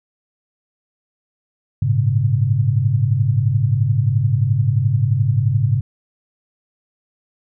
sine tone cluster, 103 / 114.5 / 137.5 Hz, G#2 / A#2 / C#3, -14 / -31 / -14 cents, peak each -18 dBFS, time 1.82-5.81 s, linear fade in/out 5 ms, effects none

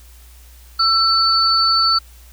sine tone pair together, 1336 / 4494 Hz, E6 / C#8, +23 / +23 cents, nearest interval octave + major sixth, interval 2100 cents, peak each -16 / -14 dBFS, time 0.79-1.99 s, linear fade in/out 10 ms, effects added 60 Hz sine -41 dBFS peak until 2.32 s + white hiss -49 dBFS RMS until 2.32 s

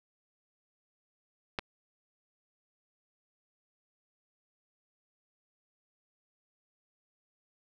clicks, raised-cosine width 0.3 ms, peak -15 / -27 dBFS, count 2, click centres 1.588 / 1.593 s, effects none

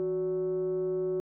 sine tone with frequency modulation, 370 Hz, F#4, in tune, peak -26 dBFS, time 0-1.2 s, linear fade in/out 0 ms, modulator 204 Hz, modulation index 0.41, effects tanh soft clip ceiling -24 dBFS

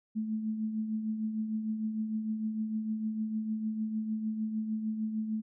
sine tone with tremolo, 217.9 Hz, A3, 17 cents flat, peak -28 dBFS, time 0.15-5.42 s, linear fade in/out 20 ms, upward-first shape triangle, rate 6.6 Hz, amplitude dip 55%, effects none

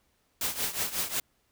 white noise with tremolo, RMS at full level -28 dBFS, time 0.41-1.2 s, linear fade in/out 2 ms, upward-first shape triangle, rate 5.5 Hz, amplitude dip 85%, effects pink hiss -71 dBFS RMS until 1.51 s

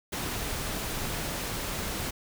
pink noise, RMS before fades -33 dBFS, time 0.12-2.11 s, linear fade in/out 10 ms, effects none

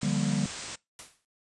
white low-pass noise, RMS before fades -40 dBFS, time 0.01-0.76 s, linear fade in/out 10 ms, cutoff 8700 Hz, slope 96 dB/octave
triangle chord, G minor seventh, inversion second, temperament just, 147 / 176.4 / 196 / 235.2 Hz, D3 / F3 / G3 / Bb3, +2 / +18 / 0 / +16 cents, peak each -28 / -31 / -27 / -30 dBFS, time 0.03-0.46 s, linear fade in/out 2 ms
white noise with exponential decay, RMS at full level -40 dBFS, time 0.99-1.25 s, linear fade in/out 1 ms, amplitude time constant 56 ms
effects noise-tail reverb RT60 0.2 s tail -22 dB re dry + resampled to 24000 Hz

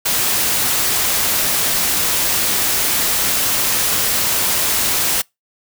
white noise, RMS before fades -17 dBFS, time 0.05-5.22 s, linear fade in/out 10 ms, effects noise-tail reverb RT60 0.2 s tail -26 dB re dry

